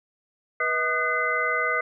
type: tone cluster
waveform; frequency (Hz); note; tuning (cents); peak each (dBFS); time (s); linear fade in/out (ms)
sine; 488.4 / 638 / 1229 / 1497 / 2045; B4 / D#5 / D#6 / F#6 / C7; -19 / +43 / -22 / +20 / -40; -31 / -32 / -27 / -28 / -26; 0.6-1.81; 5
effects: none